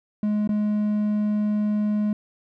triangle tone with dropouts, 210 Hz, G#3, 19 cents sharp, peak -18 dBFS, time 0.23-2.13 s, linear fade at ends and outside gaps 2 ms, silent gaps 0.475-0.491 s, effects none

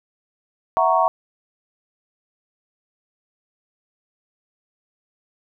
sine chord, F# dominant seventh, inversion third, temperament equal, 659.3 / 740 / 932.3 / 1108.7 Hz, E5 / F#5 / A#5 / C#6, 0 / 0 / 0 / 0 cents, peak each -20 dBFS, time 0.77-1.08 s, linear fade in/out 0 ms, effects none

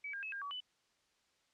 sine tone with pitch steps, 2286 / 1609 / 2587 / 1607 / 1138 / 2994 Hz, D7 / G6 / E7 / G6 / C#6 / F#7, -47 / +45 / -33 / +43 / +45 / +20 cents, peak -40 dBFS, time 0.04-0.604 s, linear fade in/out 5 ms, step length 94 ms, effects white hiss -75 dBFS RMS until 1.53 s + low-pass 6000 Hz 12 dB/octave

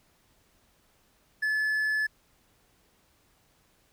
triangle tone, 1726 Hz, A6, 34 cents flat, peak -23 dBFS, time 1.42-2.07 s, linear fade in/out 10 ms, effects pink hiss -66 dBFS RMS until 3.92 s

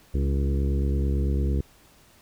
harmonic tone with a mistuned harmonic, 69 Hz, C#2, 7 cents flat, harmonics 1 / 2 / 3 / 4 / 5 / 6 / 7, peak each -22 / -30 / -33 / -36 / -36 / -38 / -41 dBFS, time 0.14-1.61 s, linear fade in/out 5 ms, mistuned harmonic 4, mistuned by +26 cents, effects pink hiss -56 dBFS RMS until 2.21 s

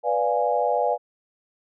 sine chord, B diminished seventh, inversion none, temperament equal, 493.9 / 587.3 / 698.5 / 830.6 Hz, B4 / D5 / F5 / Ab5, 0 / 0 / 0 / 0 cents, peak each -25 dBFS, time 0.03-0.98 s, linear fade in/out 50 ms, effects none

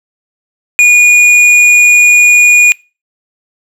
triangle tone with hard clipping, 2447 Hz, D#7, 29 cents flat, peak -3 dBFS, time 0.79-2.72 s, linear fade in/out 0 ms, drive 10 dB, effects noise-tail reverb RT60 0.3 s tail -24 dB re dry

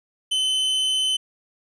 45% pulse tone, 3045 Hz, F#7, 49 cents sharp, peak -19 dBFS, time 0.31-1.17 s, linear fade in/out 10 ms, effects resampled to 22050 Hz

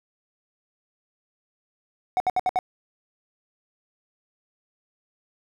triangle tone bursts, 740 Hz, F#5, in tune, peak -17 dBFS, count 5, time 2.17-2.589 s, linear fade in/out 0 ms, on 31 ms, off 66 ms, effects none

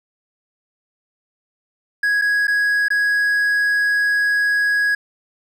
triangle tone with dropouts, 1661.2 Hz, G#6, in tune, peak -13 dBFS, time 2.03-4.95 s, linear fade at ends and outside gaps 5 ms, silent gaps 2.215-2.219 / 2.471-2.479 / 2.884-2.903 s, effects none

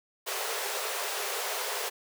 pink high-pass noise, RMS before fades -33 dBFS, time 0.26-1.9 s, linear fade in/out 20 ms, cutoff 390 Hz, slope 96 dB/octave, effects none

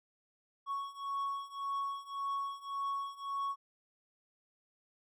triangle beating tone pair, 1108.7 / 1110.5 Hz, C#6 / C#6, 0 / +3 cents, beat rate 1.8 Hz, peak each -38 / -36 dBFS, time 0.66-3.56 s, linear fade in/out 50 ms, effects none

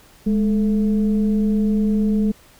sine tone with frequency modulation, 208.7 Hz, G#3, 9 cents sharp, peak -15 dBFS, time 0.26-2.32 s, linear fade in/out 10 ms, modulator 233 Hz, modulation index 0.46, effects pink hiss -50 dBFS RMS until 2.59 s

